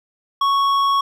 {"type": "tone with hard clipping", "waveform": "sine", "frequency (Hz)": 1108.7, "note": "C#6", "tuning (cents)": 0, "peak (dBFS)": -16, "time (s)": [0.41, 1.01], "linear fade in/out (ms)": 5, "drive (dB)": 8, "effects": []}